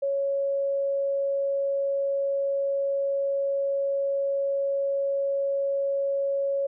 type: tone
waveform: sine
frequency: 554.4 Hz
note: C#5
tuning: in tune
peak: -23 dBFS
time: 0.02-6.67 s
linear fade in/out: 10 ms
effects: none